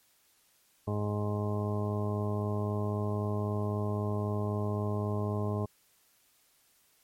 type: harmonic tone with a mistuned harmonic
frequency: 103.83 Hz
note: G#2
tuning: in tune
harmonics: 1 / 2 / 3 / 4 / 5 / 6 / 7 / 8 / 9 / 10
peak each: -31 / -36 / -42 / -37 / -49 / -40 / -49 / -46 / -52 / -43 dBFS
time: 0.87-5.66 s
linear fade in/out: 10 ms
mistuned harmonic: 10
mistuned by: +21 cents
effects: white hiss -67 dBFS RMS until 7.03 s + MP3 64 kbps